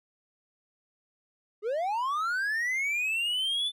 triangle linear sweep, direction up, 394.2 to 3528 Hz, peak -25 dBFS, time 1.62-3.72 s, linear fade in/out 50 ms, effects none

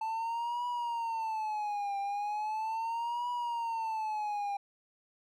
triangle tone with vibrato, 880 Hz, A5, in tune, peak -30 dBFS, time 0.01-4.57 s, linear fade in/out 5 ms, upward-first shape triangle, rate 0.38 Hz, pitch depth 180 cents each way, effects none

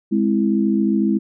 sine chord, Ab augmented, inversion none, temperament equal, 207.7 / 261.6 / 329.6 Hz, Ab3 / C4 / E4, 0 / 0 / 0 cents, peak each -17 / -22 / -20 dBFS, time 0.11-1.19 s, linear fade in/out 20 ms, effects none

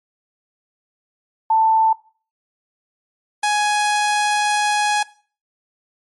sine / sawtooth tone pair in turn, 887 / 834.6 Hz, A5 / G#5, +14 / +8 cents, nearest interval minor second, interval 106 cents, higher first, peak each -12 dBFS, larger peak neither, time 1.5-1.93 / 3.43-5.03 s, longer second, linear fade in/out 5 ms, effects noise-tail reverb RT60 0.4 s tail -19 dB re dry + MP3 48 kbps

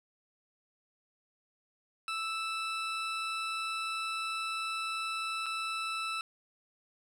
20% pulse tone with dropouts, 1318.5 Hz, E6, in tune, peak -28 dBFS, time 2.08-6.21 s, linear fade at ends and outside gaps 1 ms, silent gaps 5.46-5.464 s, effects low-pass 8000 Hz 12 dB/octave + 11-bit

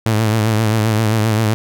sawtooth tone with vibrato, 109.6 Hz, A2, 6 cents flat, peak -9 dBFS, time 0.06-1.54 s, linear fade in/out 0 ms, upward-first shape triangle, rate 7.6 Hz, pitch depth 73 cents each way, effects none

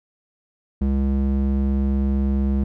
square tone with band-pass filter, 67.8 Hz, C#2, 38 cents flat, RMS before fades -20 dBFS, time 0.81-2.64 s, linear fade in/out 5 ms, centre 150 Hz, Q 2.3, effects none

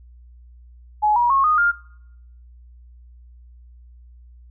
sine tone with pitch steps, 845 / 959.5 / 1089.5 / 1237.2 / 1404.8 Hz, G#5 / A#5 / C#6 / D#6 / F6, +30 / +50 / -30 / -10 / +10 cents, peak -14 dBFS, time 1.02-1.72 s, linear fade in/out 20 ms, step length 140 ms, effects noise-tail reverb RT60 0.8 s tail -23 dB re dry + added 60 Hz sine -43 dBFS peak until 4.5 s

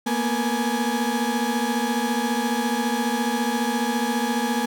35% pulse tone cluster, 229.4 / 244 / 838 Hz, A#3 / B3 / G#5, -28 / -21 / +15 cents, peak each -24 / -24 / -25 dBFS, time 0.06-4.66 s, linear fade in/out 10 ms, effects none

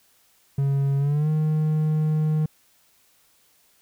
triangle tone with pitch glide, 138.59 to 154.67 Hz, C#3 to D#3, 0 to -10 cents, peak -17 dBFS, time 0.58-2.46 s, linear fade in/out 5 ms, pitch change +190 cents, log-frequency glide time 0.98-1.29 s, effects white hiss -61 dBFS RMS until 3.81 s

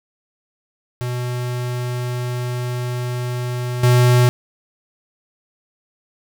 square tone with level steps, 123.4 Hz, B2, 1 cent flat, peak -22 / -11 dBFS, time 1.01-4.29 s, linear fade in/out 0 ms, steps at 3.83 s, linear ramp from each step 5 ms, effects none

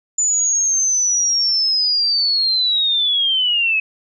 sine linear sweep, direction down, 7040 to 2548 Hz, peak -14 dBFS, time 0.18-3.8 s, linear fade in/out 5 ms, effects none

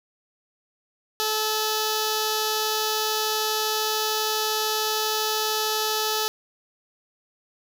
5% pulse tone with notch filter, 432.9 Hz, A4, 28 cents flat, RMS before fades -25 dBFS, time 1.2-6.28 s, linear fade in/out 0 ms, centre 2200 Hz, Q 1.3, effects none

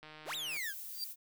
click train, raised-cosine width 0.3 ms, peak -35 dBFS, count 84, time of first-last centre 0.03-0.569 s, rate 154 Hz
40% pulse exponential two-way sweep, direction up then down, 241.9 to 3900 to 1510 Hz, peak -36 dBFS, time 0.25-0.74 s, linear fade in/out 50 ms, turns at 0.35 s
violet noise, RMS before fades -45 dBFS, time 0.49-1.16 s, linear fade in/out 50 ms
45% pulse tone with exponential growth, 4699 Hz, D8, in tune, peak -32 dBFS, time 0.89-1.04 s, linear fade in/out 2 ms, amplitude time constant 31 ms
effects none

